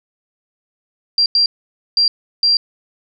sine tone bursts at uneven times, 4741 Hz, D8, 16 cents sharp, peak -10 dBFS, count 4, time 1.18-1.26 / 1.35-1.46 / 1.97-2.08 / 2.43-2.57 s, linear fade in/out 2 ms, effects none

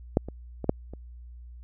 clicks, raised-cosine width 2 ms, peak -7 / -23 / -19 / -7 / -27 dBFS, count 5, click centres 0.171 / 0.286 / 0.643 / 0.694 / 0.936 s, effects added 60 Hz sine -42 dBFS peak until 1.63 s

